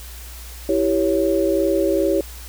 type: chord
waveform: sine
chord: C# diminished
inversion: first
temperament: equal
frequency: 329.6 / 392 / 554.4 Hz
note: E4 / G4 / C#5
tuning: 0 / 0 / 0 cents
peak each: -20 dBFS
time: 0.69-2.21 s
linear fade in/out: 2 ms
effects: added 60 Hz sine -35 dBFS peak until 2.48 s + white hiss -40 dBFS RMS until 2.48 s